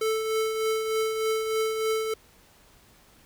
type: tone with tremolo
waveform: square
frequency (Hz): 440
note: A4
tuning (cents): 0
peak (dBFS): -23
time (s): 0.01-2.14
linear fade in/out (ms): 5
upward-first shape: triangle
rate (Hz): 3.3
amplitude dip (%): 50
effects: pink hiss -57 dBFS RMS until 3.25 s